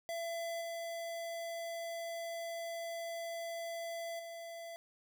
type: tone with level steps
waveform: square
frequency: 672 Hz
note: E5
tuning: 33 cents sharp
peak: -38 / -40 / -45 dBFS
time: 0.09-4.76 s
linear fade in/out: 0 ms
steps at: 0.61 / 4.19 s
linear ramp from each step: 5 ms
effects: none